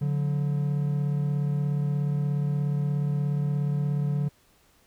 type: tone pair together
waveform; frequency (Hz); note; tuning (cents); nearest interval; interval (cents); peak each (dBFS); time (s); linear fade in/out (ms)
triangle; 144.24 / 181.1; D3 / F#3; -31 / -37; major third; 394; -22 / -30; 0.01-4.29; 10
effects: pink hiss -62 dBFS RMS until 4.86 s